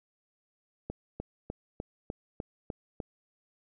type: click train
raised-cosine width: 2 ms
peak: -22 dBFS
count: 8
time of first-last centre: 0.9-3.002 s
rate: 3.33 Hz
effects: none